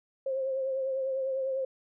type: tone with vibrato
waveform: sine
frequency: 531 Hz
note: C5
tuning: 25 cents sharp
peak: -28 dBFS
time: 0.26-1.65 s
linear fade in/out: 5 ms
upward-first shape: triangle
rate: 10 Hz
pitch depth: 40 cents each way
effects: none